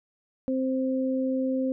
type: tone pair together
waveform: sine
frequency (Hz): 261.6 / 523.2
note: C4 / C5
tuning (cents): 0 / 0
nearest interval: octave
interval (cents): 1200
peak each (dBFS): -25 / -29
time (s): 0.48-1.72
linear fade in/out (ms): 0
effects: none